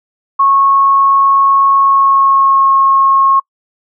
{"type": "tone with pitch glide", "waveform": "sine", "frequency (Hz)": [1098, 1086], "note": ["C#6", "C#6"], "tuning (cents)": [-17, -36], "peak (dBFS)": -6, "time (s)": [0.39, 3.4], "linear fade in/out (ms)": 10, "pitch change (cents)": -19, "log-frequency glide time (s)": [1.8, 2.7], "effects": ["noise-tail reverb RT60 0.1 s tail -26 dB re dry"]}